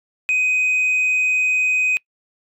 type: tone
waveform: sine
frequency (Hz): 2508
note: D#7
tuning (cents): +13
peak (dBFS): -13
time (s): 0.29-1.97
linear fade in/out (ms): 0
effects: noise-tail reverb RT60 0.1 s tail -26 dB re dry + tanh soft clip ceiling -14 dBFS